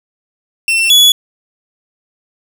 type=tone pair in turn; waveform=40% pulse; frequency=2697 / 3398 Hz; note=E7 / G#7; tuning=+39 / +39 cents; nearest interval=major third; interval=400 cents; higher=second; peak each=-9 / -3 dBFS; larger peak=second; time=0.68-0.9 / 0.9-1.12 s; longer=neither; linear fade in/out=2 ms; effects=7-bit